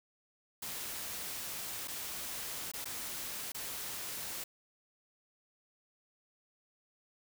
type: noise with dropouts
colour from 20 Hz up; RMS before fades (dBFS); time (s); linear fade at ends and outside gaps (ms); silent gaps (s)
white; -41; 0.62-4.44; 5; 1.875-1.881 / 2.717-2.736 / 2.845-2.855 / 3.52-3.545
effects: none